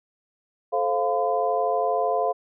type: tone cluster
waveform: sine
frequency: 435.3 / 528 / 697 / 1015 Hz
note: A4 / C5 / F5 / B5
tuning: -19 / +16 / -4 / +47 cents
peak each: -27 / -27 / -23 / -30 dBFS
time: 0.72-2.33 s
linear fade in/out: 20 ms
effects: none